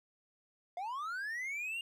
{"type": "linear sweep", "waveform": "triangle", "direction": "up", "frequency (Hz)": [684, 2832], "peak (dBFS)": -35, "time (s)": [0.77, 1.81], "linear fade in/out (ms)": 2, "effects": []}